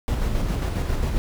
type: noise with tremolo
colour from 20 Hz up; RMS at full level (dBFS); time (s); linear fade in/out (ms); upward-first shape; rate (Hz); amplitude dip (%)
brown; -22; 0.08-1.18; 0; square; 7.4; 30
effects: none